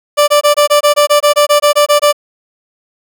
30% pulse tone bursts, 587.3 Hz, D5, in tune, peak -3 dBFS, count 15, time 0.17-2.128 s, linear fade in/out 20 ms, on 110 ms, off 22 ms, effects none

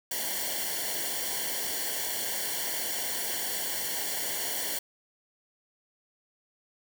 white noise with comb filter, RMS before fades -32 dBFS, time 0.11-4.79 s, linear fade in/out 5 ms, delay 0.79 ms, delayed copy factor -0.85, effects none

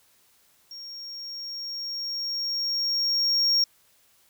triangle tone with level ramp, 5560 Hz, F8, 9 cents flat, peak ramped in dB -37 to -17 dBFS, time 0.71-3.64 s, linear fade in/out 2 ms, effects white hiss -62 dBFS RMS until 4.29 s

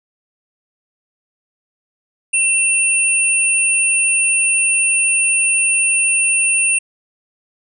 sine tone pair together, 2694 / 9193 Hz, E7 / D9, +37 / -38 cents, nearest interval octave + major sixth, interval 2125 cents, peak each -15 dBFS, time 2.33-6.79 s, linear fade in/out 10 ms, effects none

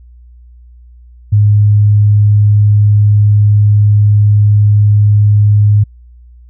sine tone, 104.1 Hz, G#2, 5 cents sharp, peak -4 dBFS, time 1.32-5.84 s, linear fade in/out 10 ms, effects added 60 Hz sine -35 dBFS peak until 6.49 s

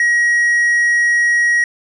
triangle tone, 1900 Hz, A#6, 33 cents sharp, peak -9 dBFS, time 0-1.64 s, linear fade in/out 2 ms, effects resampled to 24000 Hz

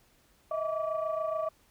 sine tone cluster, 630 / 657 / 1154 Hz, D#5 / E5 / D6, +21 / -6 / -31 cents, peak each -31 / -34 / -35 dBFS, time 0.51-1.49 s, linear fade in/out 5 ms, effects tanh soft clip ceiling -21 dBFS + pink hiss -65 dBFS RMS until 1.7 s

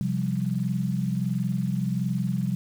sine chord, C suspended fourth, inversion none, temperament equal, 130.81 / 174.61 / 196 Hz, C3 / F3 / G3, 0 / 0 / 0 cents, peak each -28 dBFS, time 0.01-2.55 s, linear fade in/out 0 ms, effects 8-bit

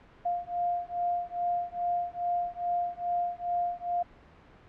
sine beating tone pair, 701 / 703.4 Hz, F5 / F5, +6 / +12 cents, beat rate 2.4 Hz, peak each -31 dBFS, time 0.25-4.03 s, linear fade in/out 10 ms, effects pink hiss -55 dBFS RMS until 4.68 s + low-pass 2000 Hz 12 dB/octave

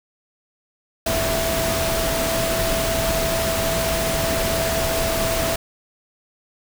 sine tone in noise, 659.3 Hz, E5, in tune, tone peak -23 dBFS, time 1.06-5.56 s, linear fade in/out 5 ms, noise pink, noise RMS -23 dBFS, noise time 1.06-5.56 s, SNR -3 dB, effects none

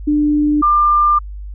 sine tone pair in turn, 297.1 / 1194.6 Hz, D4 / D6, +20 / +29 cents, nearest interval 2 octaves, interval 2409 cents, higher second, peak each -11 / -9 dBFS, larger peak second, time 0.07-0.62 / 0.62-1.19 s, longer second, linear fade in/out 10 ms, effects added 50 Hz sine -26 dBFS peak until 1.54 s

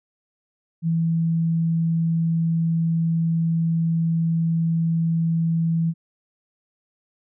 sine tone, 164.81 Hz, E3, in tune, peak -18 dBFS, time 0.82-5.94 s, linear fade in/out 50 ms, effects none

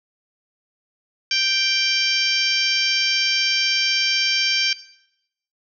harmonic tone, 784 Hz, G5, in tune, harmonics 2 / 3 / 4 / 5 / 6 / 7 / 8, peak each -30 / -24 / -24 / -34 / -23 / -25 / -32 dBFS, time 1.31-4.73 s, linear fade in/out 2 ms, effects noise-tail reverb RT60 0.8 s tail -17 dB re dry

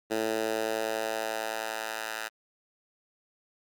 10% pulse tone with high-pass filter sweep, 110.6 Hz, A2, 9 cents sharp, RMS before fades -32 dBFS, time 0.1-2.29 s, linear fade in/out 20 ms, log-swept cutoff 350 to 1200 Hz, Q 1.4, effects Opus 48 kbps

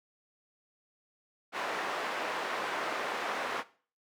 white band-pass noise, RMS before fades -35 dBFS, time 1.52-3.64 s, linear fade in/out 50 ms, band 400 to 1500 Hz, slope 12 dB/octave, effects noise-tail reverb RT60 0.4 s tail -17 dB re dry

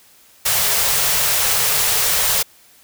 white band-stop noise, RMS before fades -17 dBFS, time 0.45-2.43 s, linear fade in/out 10 ms, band 180 to 390 Hz, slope 96 dB/octave, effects white hiss -50 dBFS RMS until 2.83 s

